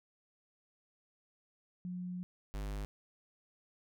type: tone pair in turn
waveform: sine / square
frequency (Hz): 180 / 50.51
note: F#3 / G#1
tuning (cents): -47 / -47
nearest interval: octave + minor seventh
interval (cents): 2200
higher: first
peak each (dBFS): -38 / -38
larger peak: neither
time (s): 1.85-2.23 / 2.54-2.85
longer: first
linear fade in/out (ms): 0
effects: none